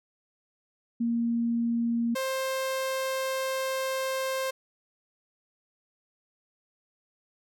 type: tone pair in turn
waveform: sine / sawtooth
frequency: 233.6 / 527.9 Hz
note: A#3 / C5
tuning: +4 / +15 cents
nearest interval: octave + major second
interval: 1411 cents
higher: second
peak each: -24 dBFS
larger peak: neither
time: 1-2.15 / 2.15-4.51 s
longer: second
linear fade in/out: 10 ms
effects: none